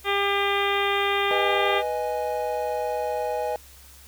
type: harmonic tone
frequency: 400.3 Hz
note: G4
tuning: 36 cents sharp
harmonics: 1 / 2 / 3 / 4 / 5 / 6 / 7 / 8 / 9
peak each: -26 / -28 / -28 / -33 / -29 / -31 / -35 / -33 / -34 dBFS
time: 0.04-1.83 s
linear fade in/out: 50 ms
type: chord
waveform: triangle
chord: G# minor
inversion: first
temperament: equal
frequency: 493.9 / 622.3 / 830.6 Hz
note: B4 / D#5 / G#5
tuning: 0 / 0 / 0 cents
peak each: -27 dBFS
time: 1.31-3.56 s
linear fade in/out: 0 ms
effects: added 67 Hz sine -50 dBFS peak until 4.07 s + white hiss -50 dBFS RMS until 4.07 s